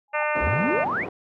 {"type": "tone with exponential growth", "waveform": "sine", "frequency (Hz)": 830.6, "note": "G#5", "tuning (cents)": 0, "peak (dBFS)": -28, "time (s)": [0.08, 0.23], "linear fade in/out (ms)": 2, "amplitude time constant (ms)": 32}
{"type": "harmonic tone", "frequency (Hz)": 300, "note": "D4", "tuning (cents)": 37, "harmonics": [2, 3, 4, 5, 6, 7, 8, 9], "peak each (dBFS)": [-27, -29, -30, -31, -32, -32, -33, -34], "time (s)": [0.13, 0.85], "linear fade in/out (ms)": 20}
{"type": "band-pass noise", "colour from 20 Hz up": "pink", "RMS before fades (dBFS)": -33, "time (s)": [0.35, 1.09], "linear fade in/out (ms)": 5, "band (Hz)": [180, 890], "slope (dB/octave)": 12}
{"type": "exponential sweep", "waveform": "sine", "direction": "up", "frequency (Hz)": [52.7, 2637], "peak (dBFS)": -23, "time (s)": [0.4, 1.06], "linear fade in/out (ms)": 50}
{"effects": []}